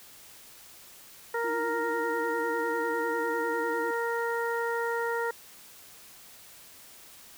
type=harmonic tone; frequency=466.2 Hz; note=A#4; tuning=in tune; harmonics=1 / 2 / 3 / 4; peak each=-30 / -33 / -35 / -36 dBFS; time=1.34-5.31 s; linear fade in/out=5 ms
type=tone with vibrato; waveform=sine; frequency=329.6 Hz; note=E4; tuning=in tune; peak=-35 dBFS; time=1.44-3.91 s; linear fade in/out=5 ms; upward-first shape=sine; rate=10 Hz; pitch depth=110 cents each way
effects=white hiss -51 dBFS RMS until 7.37 s

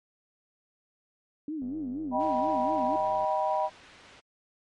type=tone with vibrato; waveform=sine; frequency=280 Hz; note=C#4; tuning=18 cents sharp; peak=-31 dBFS; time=1.48-2.96 s; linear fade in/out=2 ms; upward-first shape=sine; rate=4.2 Hz; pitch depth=230 cents each way
type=click train; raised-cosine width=2 ms; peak=-37 dBFS; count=158; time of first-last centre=1.62-3.244 s; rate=96.7 Hz
type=chord; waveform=sine; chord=Eb augmented; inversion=none; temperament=just; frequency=622.3 / 777.8 / 972.3 Hz; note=Eb5 / G5 / B5; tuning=0 / -14 / -27 cents; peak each=-29 dBFS; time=2.11-3.7 s; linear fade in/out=50 ms
type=noise; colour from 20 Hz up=white; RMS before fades=-46 dBFS; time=2.19-4.21 s; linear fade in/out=20 ms
effects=low-pass 3000 Hz 12 dB/octave + MP3 48 kbps

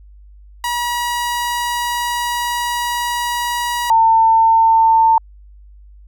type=tone pair in turn; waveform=sawtooth / sine; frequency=962 / 900.2 Hz; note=B5 / A5; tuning=-46 / +39 cents; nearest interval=minor second; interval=115 cents; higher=first; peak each=-14 / -8 dBFS; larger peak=second; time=0.64-3.9 / 3.9-5.18 s; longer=first; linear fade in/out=2 ms; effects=added 50 Hz sine -39 dBFS peak until 6.07 s

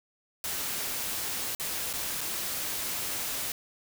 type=noise with dropouts; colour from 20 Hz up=white; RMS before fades=-33 dBFS; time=0.44-3.52 s; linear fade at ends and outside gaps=1 ms; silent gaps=1.55-1.598 / 1.93-1.936 / 2.208-2.213 s; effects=none

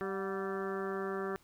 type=harmonic tone with a mistuned harmonic; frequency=194.1 Hz; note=G3; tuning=17 cents flat; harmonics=1 / 2 / 3 / 4 / 5 / 6 / 7 / 8 / 9; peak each=-42 / -36 / -47 / -46 / -51 / -44 / -46 / -49 / -48 dBFS; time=0.01-1.36 s; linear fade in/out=0 ms; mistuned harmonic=4; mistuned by=-71 cents; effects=pink hiss -66 dBFS RMS until 1.43 s

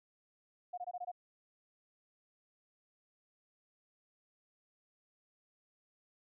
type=tone bursts; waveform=sine; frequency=717 Hz; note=F5; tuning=45 cents sharp; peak=-38 dBFS; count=6; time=0.73-1.117 s; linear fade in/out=10 ms; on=47 ms; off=21 ms; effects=none

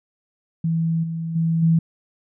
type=tone with level steps; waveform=sine; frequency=164.1 Hz; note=E3; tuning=8 cents flat; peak=-18 / -24 / -17 / -13 dBFS; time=0.64-1.79 s; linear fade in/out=5 ms; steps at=1.03 / 1.35 / 1.62 s; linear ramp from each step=10 ms; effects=none

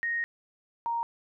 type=tone pair in turn; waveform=sine; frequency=1864.7 / 932.4 Hz; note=A#6 / A#5; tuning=0 / 0 cents; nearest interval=octave; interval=1200 cents; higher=first; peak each=-27 dBFS; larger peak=neither; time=0.03-0.24 / 0.86-1.03 s; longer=first; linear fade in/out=0 ms; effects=none

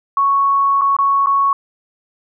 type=tone with dropouts; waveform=sine; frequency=1108.7 Hz; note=C#6; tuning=in tune; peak=-11 dBFS; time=0.17-1.53 s; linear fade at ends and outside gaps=2 ms; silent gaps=0.812-0.817 / 0.966-0.987 / 1.261-1.269 s; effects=none

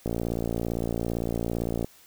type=click train; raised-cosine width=2 ms; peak=-15 dBFS; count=104; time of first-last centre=0.06-1.845 s; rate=57.7 Hz; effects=white hiss -55 dBFS RMS until 2.06 s

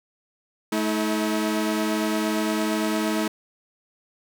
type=tone pair together; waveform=sawtooth; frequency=216.5 / 320.4 Hz; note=A3 / E4; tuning=-28 / -49 cents; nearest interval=perfect fifth; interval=679 cents; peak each=-21 dBFS; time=0.72-3.28 s; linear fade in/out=5 ms; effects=none

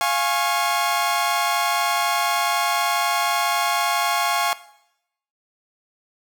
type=chord; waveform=sawtooth; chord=Db major; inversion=first; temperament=equal with one note detuned; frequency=698.5 / 830.6 / 1092.8 Hz; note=F5 / Ab5 / Db6; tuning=0 / 0 / -25 cents; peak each=-20 dBFS; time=0.01-4.53 s; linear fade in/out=0 ms; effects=noise-tail reverb RT60 0.8 s tail -17 dB re dry

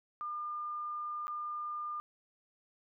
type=tone with dropouts; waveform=sine; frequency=1205 Hz; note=D6; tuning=44 cents sharp; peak=-36 dBFS; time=0.21-2 s; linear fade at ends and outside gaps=0 ms; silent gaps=1.27-1.28 s; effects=none

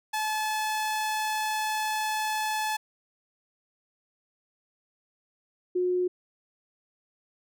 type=tone pair in turn; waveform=sawtooth / sine; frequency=862 / 361.6 Hz; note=A5 / F#4; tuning=-36 / -40 cents; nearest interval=octave + minor third; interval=1504 cents; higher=first; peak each=-23 dBFS; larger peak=neither; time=0.13-2.77 / 5.75-6.08 s; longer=first; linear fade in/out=10 ms; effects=none

